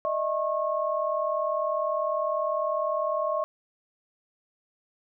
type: tone cluster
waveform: sine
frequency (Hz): 605 / 645 / 1089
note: D#5 / E5 / C#6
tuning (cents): -49 / -38 / -31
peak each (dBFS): -29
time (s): 0.05-3.44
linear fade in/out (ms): 0
effects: none